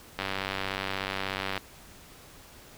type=click train; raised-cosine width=0.3 ms; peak=-14 dBFS; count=135; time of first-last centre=0.19-1.577 s; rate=96.6 Hz; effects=pink hiss -51 dBFS RMS until 2.77 s